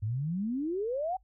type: exponential sweep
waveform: sine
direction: up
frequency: 100 to 777 Hz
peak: -29 dBFS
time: 0.02-1.17 s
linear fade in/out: 10 ms
effects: noise-tail reverb RT60 0.1 s tail -25 dB re dry + added 50 Hz sine -61 dBFS peak until 1.23 s